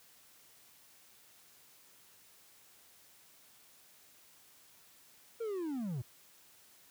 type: linear sweep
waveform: triangle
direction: down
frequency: 471.6 to 110 Hz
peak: -33 dBFS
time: 5.4-6.02 s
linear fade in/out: 10 ms
effects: white hiss -62 dBFS RMS until 6.9 s + high-pass 60 Hz 12 dB/octave